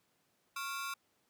sawtooth ring-modulated tone, 1244.5 Hz, D#6, in tune, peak -31 dBFS, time 0.56-0.94 s, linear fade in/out 5 ms, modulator 147 Hz, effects pink hiss -75 dBFS RMS until 1.29 s + high-pass 150 Hz 12 dB/octave

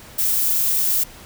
violet noise, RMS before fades -19 dBFS, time 0.18-1.04 s, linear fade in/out 10 ms, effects pink hiss -42 dBFS RMS until 1.25 s

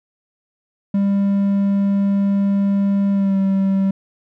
triangle tone with pitch glide, 198.8 to 193.81 Hz, G3 to G3, +25 to -19 cents, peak -12 dBFS, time 0.94-3.91 s, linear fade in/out 5 ms, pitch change -44 cents, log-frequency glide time 3.12-3.37 s, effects none

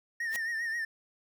triangle tone with vibrato, 1833 Hz, A#6, 30 cents flat, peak -29 dBFS, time 0.2-0.85 s, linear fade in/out 5 ms, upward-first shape sine, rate 7.5 Hz, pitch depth 59 cents each way
white noise with exponential growth, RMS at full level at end -34 dBFS, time 0.28-0.36 s, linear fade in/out 0 ms, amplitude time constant 17 ms
effects none

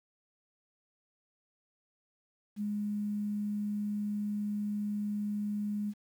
sine tone with quantisation, 207.4 Hz, G#3, 2 cents flat, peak -31 dBFS, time 2.56-5.94 s, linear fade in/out 50 ms, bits 10, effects none

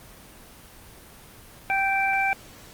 harmonic tone, 781 Hz, G5, 7 cents flat, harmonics 1 / 2 / 3, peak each -24 / -28 / -24 dBFS, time 1.7-2.33 s, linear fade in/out 0 ms, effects pink hiss -47 dBFS RMS until 2.73 s + Opus 24 kbps

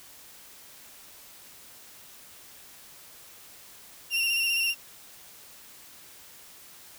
35% pulse tone with vibrato, 2754 Hz, F7, 25 cents flat, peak -22 dBFS, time 4.1-4.75 s, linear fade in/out 50 ms, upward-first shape square, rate 15 Hz, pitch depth 23 cents each way, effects white hiss -50 dBFS RMS until 6.98 s

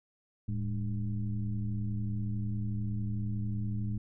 sine tone with frequency modulation, 109.3 Hz, A2, 11 cents flat, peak -30 dBFS, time 0.48-3.98 s, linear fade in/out 5 ms, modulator 93.8 Hz, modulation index 1, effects none

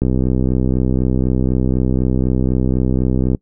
click train, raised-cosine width 3 ms, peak -4 dBFS, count 214, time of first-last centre 0.02-3.348 s, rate 64 Hz, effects noise-tail reverb RT60 0.1 s tail -23 dB re dry

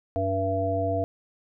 harmonic tone, 96.2 Hz, G2, 32 cents flat, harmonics 1 / 3 / 5 / 7, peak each -29 / -32 / -31 / -26 dBFS, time 0.16-1.04 s, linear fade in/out 0 ms, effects none

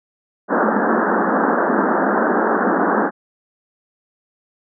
pink band-pass noise, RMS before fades -17 dBFS, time 0.48-3.11 s, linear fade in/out 50 ms, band 190 to 1700 Hz, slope 96 dB/octave, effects none

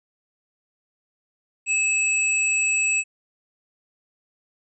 sine tone pair together, 2600 / 7791 Hz, E7 / B8, -24 / -25 cents, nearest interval octave + perfect fifth, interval 1899 cents, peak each -20 / -24 dBFS, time 1.66-3.04 s, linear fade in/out 50 ms, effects none

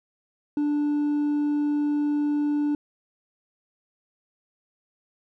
sine tone with hard clipping, 293.7 Hz, D4, in tune, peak -22 dBFS, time 0.57-2.75 s, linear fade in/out 2 ms, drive 2 dB, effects none

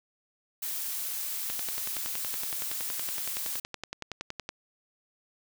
blue noise, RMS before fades -34 dBFS, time 0.62-3.6 s, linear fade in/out 5 ms
click train, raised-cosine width 0.2 ms, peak -18 dBFS, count 33, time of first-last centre 1.5-4.491 s, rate 10.7 Hz
effects none

